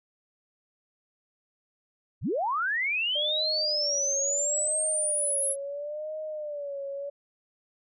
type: linear sweep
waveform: sine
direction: up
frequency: 51.91 to 10990 Hz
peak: -25 dBFS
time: 2.21-5.56 s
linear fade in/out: 50 ms
type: tone with vibrato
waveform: sine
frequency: 587.3 Hz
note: D5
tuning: in tune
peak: -32 dBFS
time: 3.15-7.1 s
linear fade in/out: 10 ms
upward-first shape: sine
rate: 0.74 Hz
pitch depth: 100 cents each way
effects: none